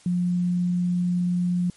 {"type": "tone", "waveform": "sine", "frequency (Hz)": 177.5, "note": "F3", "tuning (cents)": 28, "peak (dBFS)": -20, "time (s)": [0.06, 1.7], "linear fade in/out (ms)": 2, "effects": ["white hiss -54 dBFS RMS until 1.76 s", "MP3 48 kbps"]}